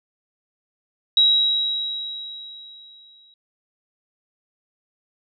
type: tone with exponential decay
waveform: sine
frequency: 3852 Hz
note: B7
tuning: 44 cents flat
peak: -11 dBFS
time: 1.17-3.34 s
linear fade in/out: 2 ms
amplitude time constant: 470 ms
effects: none